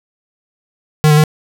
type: tone with pitch steps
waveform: square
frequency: 153.2 / 149.8 / 153.4 Hz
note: D#3 / D3 / D#3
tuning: -27 / +35 / -24 cents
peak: -7 dBFS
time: 1.04-1.238 s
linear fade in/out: 0 ms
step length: 66 ms
effects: none